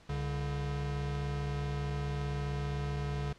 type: tone pair together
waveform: square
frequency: 67.3 / 142.6 Hz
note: C2 / C#3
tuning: +49 / +49 cents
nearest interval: octave + minor second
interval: 1300 cents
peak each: -38 / -35 dBFS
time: 0.09-3.33 s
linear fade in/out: 5 ms
effects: pink hiss -59 dBFS RMS until 3.38 s + low-pass 5000 Hz 12 dB/octave